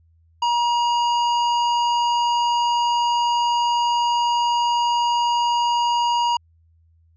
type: tone with hard clipping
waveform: sine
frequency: 952 Hz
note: A#5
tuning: 36 cents sharp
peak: -19 dBFS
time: 0.42-6.37 s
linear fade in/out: 5 ms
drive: 13 dB
effects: added 82 Hz sine -54 dBFS peak until 7.16 s + resampled to 16000 Hz